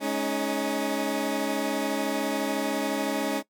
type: chord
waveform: 20% pulse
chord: Ab suspended fourth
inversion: none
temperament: equal with one note detuned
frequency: 211.4 / 277.2 / 311.1 Hz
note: Ab3 / Db4 / Eb4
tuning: +31 / 0 / 0 cents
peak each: -27 / -23 / -27 dBFS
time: 0-3.43 s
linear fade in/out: 50 ms
effects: noise-tail reverb RT60 0.1 s tail -19 dB re dry